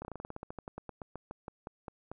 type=slowing click train; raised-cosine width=1 ms; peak=-27 dBFS; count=22; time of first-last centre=0.02-2.116 s; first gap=29 ms; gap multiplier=1.11; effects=none